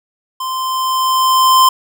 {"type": "tone with level ramp", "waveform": "square", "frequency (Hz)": 1039, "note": "C6", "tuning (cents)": -12, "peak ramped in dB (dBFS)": [-20, -6], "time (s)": [0.4, 1.69], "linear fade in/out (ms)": 5, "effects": []}